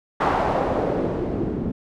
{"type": "noise with low-pass filter sweep", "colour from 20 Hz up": "white", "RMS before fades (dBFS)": -23, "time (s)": [0.2, 1.72], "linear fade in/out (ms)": 10, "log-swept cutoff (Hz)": [1000, 250], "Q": 1.7, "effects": []}